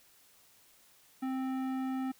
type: tone with tanh clipping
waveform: sine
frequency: 262.1 Hz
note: C4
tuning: 3 cents sharp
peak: -34 dBFS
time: 1.22-2.12 s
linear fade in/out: 10 ms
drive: 15 dB
effects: white hiss -63 dBFS RMS until 2.19 s